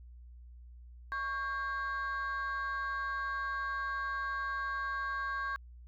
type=tone pair together; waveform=sine; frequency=1111.4 / 1600 Hz; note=C#6 / G6; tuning=+4 / +35 cents; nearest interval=tritone; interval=631 cents; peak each=-34 / -34 dBFS; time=1.12-5.56 s; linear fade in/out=0 ms; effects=tanh soft clip ceiling -30 dBFS + added 60 Hz sine -49 dBFS peak until 5.87 s